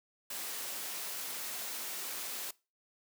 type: high-pass noise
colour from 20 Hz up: white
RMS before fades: -40 dBFS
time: 0.3-2.51 s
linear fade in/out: 5 ms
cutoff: 260 Hz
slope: 12 dB/octave
effects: noise-tail reverb RT60 0.3 s tail -22 dB re dry